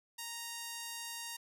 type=tone; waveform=5% pulse; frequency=932.3 Hz; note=A#5; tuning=in tune; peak=-29 dBFS; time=0.18-1.37 s; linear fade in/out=10 ms; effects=none